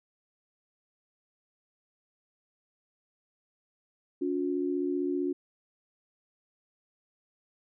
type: tone pair together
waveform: sine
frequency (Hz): 283.6 / 359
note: C#4 / F4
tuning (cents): +40 / +48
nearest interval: major third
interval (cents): 408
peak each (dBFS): -30 / -30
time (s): 4.21-5.33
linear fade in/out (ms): 10
effects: none